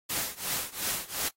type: noise with tremolo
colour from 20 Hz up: white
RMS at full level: -29 dBFS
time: 0.09-1.29 s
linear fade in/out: 10 ms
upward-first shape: triangle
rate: 2.8 Hz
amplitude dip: 95%
effects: noise-tail reverb RT60 0.1 s tail -20 dB re dry + AAC 48 kbps